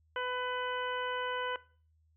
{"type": "harmonic tone", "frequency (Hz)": 500, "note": "B4", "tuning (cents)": 21, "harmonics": [1, 2, 3, 4, 5, 6], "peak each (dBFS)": [-37, -38, -37, -45, -51, -43], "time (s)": [0.16, 1.56], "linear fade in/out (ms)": 2, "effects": ["noise-tail reverb RT60 0.4 s tail -19 dB re dry", "added 79 Hz sine -66 dBFS peak until 2.16 s"]}